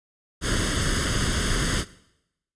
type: noise with comb filter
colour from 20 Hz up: pink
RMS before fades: -24 dBFS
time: 0.41-1.85 s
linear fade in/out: 50 ms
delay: 0.61 ms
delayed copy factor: +0.75
effects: noise-tail reverb RT60 0.8 s tail -18 dB re dry + resampled to 22050 Hz